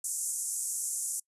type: band-pass noise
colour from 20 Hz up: pink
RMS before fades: -34 dBFS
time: 0.04-1.2 s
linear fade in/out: 5 ms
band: 6700 to 11000 Hz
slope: 48 dB/octave
effects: noise-tail reverb RT60 0.1 s tail -25 dB re dry + resampled to 32000 Hz